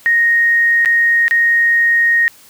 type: tone with dropouts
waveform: sine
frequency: 1865 Hz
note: A#6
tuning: in tune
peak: -9 dBFS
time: 0.06-2.28 s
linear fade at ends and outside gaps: 0 ms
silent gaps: 0.849-0.858 / 1.281-1.31 s
effects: white hiss -44 dBFS RMS until 2.49 s